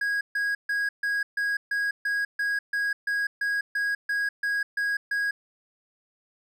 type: tone bursts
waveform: triangle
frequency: 1647 Hz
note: G#6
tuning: 15 cents flat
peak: -22 dBFS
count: 16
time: 0.01-5.31 s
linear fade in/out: 5 ms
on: 200 ms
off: 140 ms
effects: none